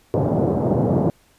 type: band-pass noise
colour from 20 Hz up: pink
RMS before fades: -19 dBFS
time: 0.14-1.1 s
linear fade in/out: 0 ms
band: 110 to 670 Hz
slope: 24 dB/octave
effects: pink hiss -57 dBFS RMS until 1.38 s + resampled to 32000 Hz